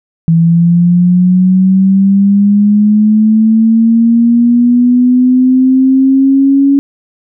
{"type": "linear sweep", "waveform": "sine", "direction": "up", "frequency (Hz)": [164, 279.5], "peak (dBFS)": -4, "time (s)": [0.28, 6.79], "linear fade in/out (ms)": 0, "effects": []}